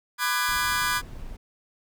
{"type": "chord", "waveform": "sawtooth", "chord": "G# half-diminished seventh", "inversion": "first", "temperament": "just", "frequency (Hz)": [996.7, 1196.1, 1495.1, 1661.2], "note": ["B5", "D6", "F#6", "G#6"], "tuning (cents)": [16, 31, 18, 0], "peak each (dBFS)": -25, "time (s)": [0.18, 1.02], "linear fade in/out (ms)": 50}
{"type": "noise", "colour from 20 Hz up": "brown", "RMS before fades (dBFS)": -39, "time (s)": [0.48, 1.37], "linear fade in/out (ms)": 10}
{"effects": []}